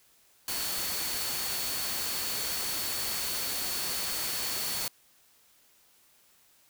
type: tone in noise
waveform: sine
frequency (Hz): 4435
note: C#8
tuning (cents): 0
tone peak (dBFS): -38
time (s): 0.48-4.88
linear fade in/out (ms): 2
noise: white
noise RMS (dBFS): -33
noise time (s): 0.48-4.88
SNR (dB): -8
effects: white hiss -63 dBFS RMS until 6.69 s